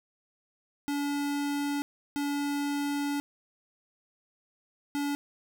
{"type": "tone bursts at uneven times", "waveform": "square", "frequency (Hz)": 286.4, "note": "D4", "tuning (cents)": -43, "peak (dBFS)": -29, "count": 3, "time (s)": [[0.88, 1.82], [2.16, 3.2], [4.95, 5.15]], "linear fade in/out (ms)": 0, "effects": []}